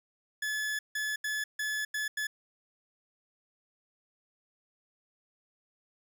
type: tone bursts at uneven times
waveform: 40% pulse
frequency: 1717 Hz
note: A6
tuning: 43 cents flat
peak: -30 dBFS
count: 6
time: 0.42-0.79 / 0.95-1.16 / 1.24-1.44 / 1.59-1.85 / 1.94-2.08 / 2.17-2.27 s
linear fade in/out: 5 ms
effects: none